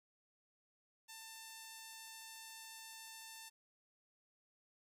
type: tone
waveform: 5% pulse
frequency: 893 Hz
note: A5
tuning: 25 cents sharp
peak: -39 dBFS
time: 1.08-3.5 s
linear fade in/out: 20 ms
effects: none